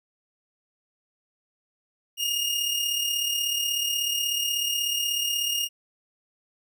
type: tone with amplitude modulation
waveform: sawtooth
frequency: 2844 Hz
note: F7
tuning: 31 cents sharp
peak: -19 dBFS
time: 2.17-5.69 s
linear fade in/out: 50 ms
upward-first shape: sine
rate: 36.4 Hz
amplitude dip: 45%
effects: none